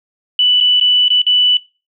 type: tone with dropouts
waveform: sine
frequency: 2974 Hz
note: F#7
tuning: 8 cents sharp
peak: -9 dBFS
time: 0.39-1.57 s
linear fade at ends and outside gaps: 2 ms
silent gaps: 0.603-0.609 / 0.799-0.811 / 1.082-1.103 / 1.218-1.266 s
effects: noise-tail reverb RT60 0.3 s tail -20 dB re dry